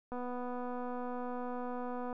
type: click train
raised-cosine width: 1 ms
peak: -28 dBFS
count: 497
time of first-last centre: 0.12-2.128 s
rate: 247 Hz
effects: none